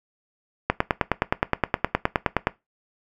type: click train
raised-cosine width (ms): 0.5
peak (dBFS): -3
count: 18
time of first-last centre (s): 0.7-2.471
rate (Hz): 9.6
effects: noise-tail reverb RT60 0.2 s tail -19 dB re dry